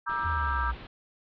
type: chord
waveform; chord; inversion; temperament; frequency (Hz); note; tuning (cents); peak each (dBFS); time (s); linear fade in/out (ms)
sine; E half-diminished seventh; second; just; 949.3 / 1186.7 / 1318.5 / 1582.2; Bb5 / D6 / E6 / G6; +31 / +18 / 0 / +16; -33; 0.06-0.72; 20
type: low-pass noise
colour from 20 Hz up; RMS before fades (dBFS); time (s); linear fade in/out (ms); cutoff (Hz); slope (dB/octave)
pink; -45; 0.09-0.87; 5; 4000; 48
type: exponential sweep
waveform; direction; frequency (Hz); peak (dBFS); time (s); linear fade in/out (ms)
sine; down; 85 to 58.27; -29; 0.24-0.75; 20
effects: none